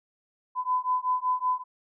sine beating tone pair, 1005 / 1010.3 Hz, B5 / B5, +30 / +39 cents, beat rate 5.3 Hz, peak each -27 dBFS, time 0.55-1.64 s, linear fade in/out 50 ms, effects none

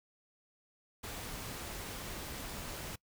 pink noise, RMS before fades -43 dBFS, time 1.03-2.96 s, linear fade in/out 10 ms, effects noise-tail reverb RT60 0.1 s tail -23 dB re dry

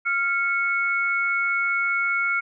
sine tone pair together, 1390 / 2205 Hz, F6 / C#7, -9 / -10 cents, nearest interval minor sixth, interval 799 cents, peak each -23 dBFS, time 0.05-2.41 s, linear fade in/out 20 ms, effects none

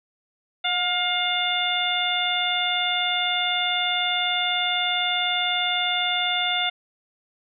harmonic tone with a mistuned harmonic, 708 Hz, F5, 23 cents sharp, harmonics 1 / 2 / 3 / 4 / 5, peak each -28 / -30 / -28 / -28 / -25 dBFS, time 0.64-6.7 s, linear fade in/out 10 ms, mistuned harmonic 1, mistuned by +36 cents, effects none

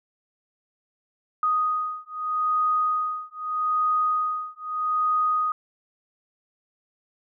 sine beating tone pair, 1244.5 / 1245.3 Hz, D#6 / D#6, 0 / +1 cents, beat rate 0.8 Hz, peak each -25 dBFS, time 1.43-5.52 s, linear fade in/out 2 ms, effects none

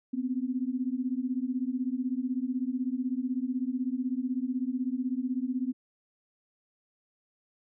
sine beating tone pair, 246.9 / 262.9 Hz, B3 / C4, 0 / +8 cents, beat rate 16 Hz, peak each -31 dBFS, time 0.13-5.73 s, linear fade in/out 10 ms, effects none

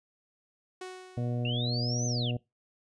sawtooth tone with exponential decay, 370 Hz, F#4, in tune, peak -33 dBFS, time 0.81-1.83 s, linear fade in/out 5 ms, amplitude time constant 220 ms
harmonic tone, 121.2 Hz, B2, 32 cents flat, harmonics 1 / 2 / 3 / 4 / 5 / 6, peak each -30 / -36 / -44 / -42 / -43 / -47 dBFS, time 1.17-2.37 s, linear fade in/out 5 ms
sine linear two-way sweep, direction up then down, 2679 to 6260 to 2679 Hz, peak -33 dBFS, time 1.45-2.31 s, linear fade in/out 2 ms, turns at 2.06 s
effects noise-tail reverb RT60 0.2 s tail -21 dB re dry + resampled to 22050 Hz

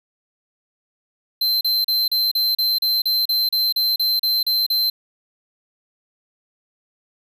square tone bursts, 4102 Hz, C8, 35 cents flat, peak -17 dBFS, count 15, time 1.41-4.9 s, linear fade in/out 5 ms, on 200 ms, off 35 ms, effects none

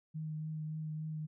sine tone with vibrato, 155.56 Hz, D#3, in tune, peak -37 dBFS, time 0.14-1.27 s, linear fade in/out 20 ms, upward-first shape triangle, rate 3.5 Hz, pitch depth 18 cents each way, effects none

